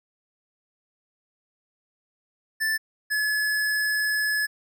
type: tone pair in turn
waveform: square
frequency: 1760 / 1707.9 Hz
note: A6 / G#6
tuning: 0 / +48 cents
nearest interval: minor second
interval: 52 cents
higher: first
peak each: -23 dBFS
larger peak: neither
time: 2.6-2.78 / 3.1-4.47 s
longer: second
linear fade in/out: 20 ms
effects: none